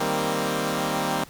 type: chord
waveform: 10% pulse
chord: C minor seventh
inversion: first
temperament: equal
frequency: 155.56 / 196 / 233.1 / 261.6 Hz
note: Eb3 / G3 / Bb3 / C4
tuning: 0 / 0 / 0 / 0 cents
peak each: -21 dBFS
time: 0-1.24 s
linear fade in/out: 5 ms
effects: pink hiss -48 dBFS RMS until 1.29 s